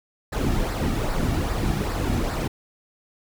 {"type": "noise with flanger", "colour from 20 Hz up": "brown", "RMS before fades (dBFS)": -24, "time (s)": [0.32, 2.48], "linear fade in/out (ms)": 10, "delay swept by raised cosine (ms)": [0.31, 2.01], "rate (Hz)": 2.5, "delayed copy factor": -0.55, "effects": []}